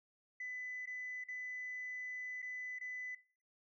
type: tone with dropouts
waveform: sine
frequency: 2002 Hz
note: B6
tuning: 23 cents sharp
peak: -40 dBFS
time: 0.4-3.15 s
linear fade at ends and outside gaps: 5 ms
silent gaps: 0.858-0.872 / 1.24-1.284 / 2.42-2.425 / 2.788-2.81 s
effects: noise-tail reverb RT60 0.4 s tail -19 dB re dry + tanh soft clip ceiling -37 dBFS